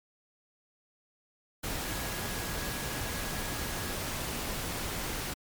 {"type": "tone in noise", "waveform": "sine", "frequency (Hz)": 1661.2, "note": "G#6", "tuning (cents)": 0, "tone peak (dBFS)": -45, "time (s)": [1.83, 3.93], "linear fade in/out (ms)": 10, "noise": "pink", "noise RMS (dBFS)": -35, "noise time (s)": [1.63, 5.34], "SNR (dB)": -13, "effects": ["MP3 96 kbps"]}